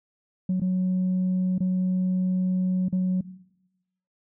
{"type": "tone with dropouts", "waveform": "sine", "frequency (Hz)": 184.4, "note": "F#3", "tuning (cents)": -6, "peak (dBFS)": -19, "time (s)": [0.49, 3.21], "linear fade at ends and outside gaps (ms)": 5, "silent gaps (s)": [[0.6, 0.616], [1.582, 1.604], [2.885, 2.926]], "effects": ["noise-tail reverb RT60 0.9 s tail -18 dB re dry", "tanh soft clip ceiling -19 dBFS"]}